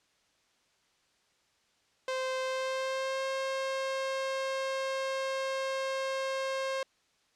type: tone with pitch glide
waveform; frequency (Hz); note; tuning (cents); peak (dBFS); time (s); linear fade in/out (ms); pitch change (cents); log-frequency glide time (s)
sawtooth; 520 to 534; C5 to C5; -11 to +35; -27; 2.08-6.83; 2; +46; 2.41-3.25
effects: white hiss -70 dBFS RMS until 7.35 s + low-pass 6000 Hz 12 dB/octave